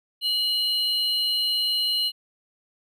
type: tone pair together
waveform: triangle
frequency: 2929 / 4145 Hz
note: F#7 / C8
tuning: -18 / -17 cents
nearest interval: tritone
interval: 601 cents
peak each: -23 dBFS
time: 0.21-2.12 s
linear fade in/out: 50 ms
effects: none